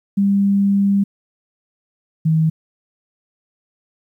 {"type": "tone pair in turn", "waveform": "sine", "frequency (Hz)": [198.9, 159.29], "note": ["G3", "D#3"], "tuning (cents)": [25, 41], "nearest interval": "major third", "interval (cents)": 384, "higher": "first", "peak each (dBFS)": -12, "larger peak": "neither", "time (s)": [[0.17, 1.04], [2.25, 2.5]], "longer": "first", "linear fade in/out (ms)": 10, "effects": ["9-bit"]}